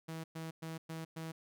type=tone bursts; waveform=sawtooth; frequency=161.8 Hz; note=E3; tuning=32 cents flat; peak=-37 dBFS; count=5; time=0.08-1.32 s; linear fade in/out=10 ms; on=160 ms; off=110 ms; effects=none